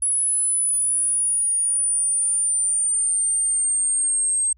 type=exponential sweep; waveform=sine; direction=down; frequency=10230 to 8372 Hz; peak=-18 dBFS; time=0.02-4.53 s; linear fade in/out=5 ms; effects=added 60 Hz sine -53 dBFS peak until 4.57 s